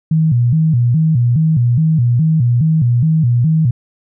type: tone with vibrato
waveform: sine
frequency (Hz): 138.59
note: C#3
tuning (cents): 0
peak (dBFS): -9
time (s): 0.11-3.71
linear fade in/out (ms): 5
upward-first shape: square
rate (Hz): 2.4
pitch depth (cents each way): 240
effects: none